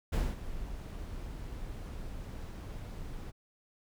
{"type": "noise with ADSR envelope", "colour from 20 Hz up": "brown", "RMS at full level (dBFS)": -27, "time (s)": [0.12, 3.32], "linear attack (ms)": 13, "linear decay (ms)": 220, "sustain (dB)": -14, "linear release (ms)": 27, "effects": []}